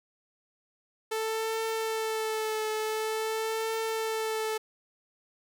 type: tone with vibrato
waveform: sawtooth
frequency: 440 Hz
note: A4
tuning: in tune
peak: -25 dBFS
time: 1.11-4.58 s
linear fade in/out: 10 ms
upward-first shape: triangle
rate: 0.47 Hz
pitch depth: 29 cents each way
effects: none